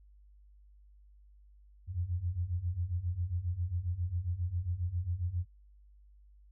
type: beating tone pair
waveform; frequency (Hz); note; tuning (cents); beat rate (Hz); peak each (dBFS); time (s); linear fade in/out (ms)
sine; 83.9 / 91.3; E2 / F#2; +31 / -23; 7.4; -36 / -33; 1.87-5.46; 50
effects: added 50 Hz sine -56 dBFS peak until 6.51 s